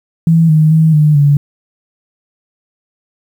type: tone with pitch steps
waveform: sine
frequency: 164.3 / 155.4 / 159.4 / 151.2 / 143.8 Hz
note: E3 / D#3 / D#3 / D#3 / D3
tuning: -5 / -2 / +42 / -49 / -36 cents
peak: -5 dBFS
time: 0.27-1.37 s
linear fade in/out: 2 ms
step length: 220 ms
effects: 7-bit

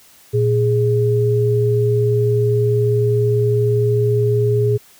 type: tone pair together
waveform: sine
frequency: 116.82 / 415.3 Hz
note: A#2 / G#4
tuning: +4 / 0 cents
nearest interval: octave + minor seventh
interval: 2196 cents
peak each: -15 / -16 dBFS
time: 0.33-4.78 s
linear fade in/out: 20 ms
effects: white hiss -48 dBFS RMS until 4.99 s

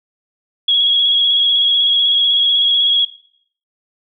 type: tone with vibrato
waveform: sine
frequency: 3322 Hz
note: G#7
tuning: in tune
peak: -10 dBFS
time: 0.68-3.05 s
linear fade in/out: 5 ms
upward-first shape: square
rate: 16 Hz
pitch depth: 21 cents each way
effects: noise-tail reverb RT60 0.6 s tail -18 dB re dry

